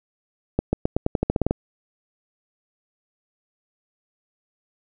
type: accelerating click train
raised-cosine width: 2 ms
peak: -6 dBFS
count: 12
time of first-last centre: 0.59-1.51 s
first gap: 140 ms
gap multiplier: 0.89
effects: none